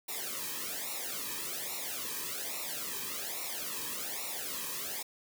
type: noise with flanger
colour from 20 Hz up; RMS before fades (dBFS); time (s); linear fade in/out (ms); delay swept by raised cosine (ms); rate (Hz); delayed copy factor
white; -38; 0.08-5.03; 10; 0.62 to 1.44; 1.2; -0.95
effects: none